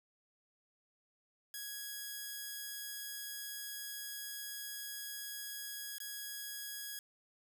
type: tone with dropouts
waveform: 5% pulse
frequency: 1661.2 Hz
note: G#6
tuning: in tune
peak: -31 dBFS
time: 1.54-6.99 s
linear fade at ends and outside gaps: 1 ms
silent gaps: 5.983-6.002 s
effects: none